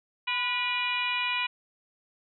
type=harmonic tone with a mistuned harmonic; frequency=487.1 Hz; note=B4; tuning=24 cents flat; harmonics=2 / 3 / 4 / 5 / 6 / 7 / 8; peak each=-33 / -39 / -37 / -29 / -33 / -42 / -41 dBFS; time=0.27-1.47 s; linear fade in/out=10 ms; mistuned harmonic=2; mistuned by=+38 cents; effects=none